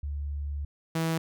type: tone pair in turn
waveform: sine / sawtooth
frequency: 72 / 162.9 Hz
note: D2 / E3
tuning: -34 / -20 cents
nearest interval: octave + major second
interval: 1414 cents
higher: second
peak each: -30 / -22 dBFS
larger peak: second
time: 0.03-0.65 / 0.95-1.18 s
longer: first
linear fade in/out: 5 ms
effects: none